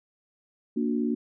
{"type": "chord", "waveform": "sine", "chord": "Bb augmented", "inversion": "none", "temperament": "just", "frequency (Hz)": [233.1, 291.4, 364.2], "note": ["Bb3", "D4", "F#4"], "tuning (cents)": [0, -13, -27], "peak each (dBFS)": [-26, -29, -32], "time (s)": [0.76, 1.15], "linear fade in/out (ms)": 10, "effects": []}